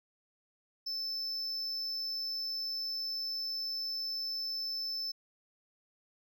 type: tone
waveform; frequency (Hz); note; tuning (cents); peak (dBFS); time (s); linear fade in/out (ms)
triangle; 5274; E8; 0; -33; 0.86-5.12; 10
effects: none